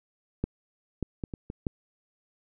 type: clicks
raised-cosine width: 3 ms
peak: -14 / -16 / -19 / -23 / -23 / -15 dBFS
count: 6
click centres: 0.44 / 1.027 / 1.238 / 1.338 / 1.501 / 1.668 s
effects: none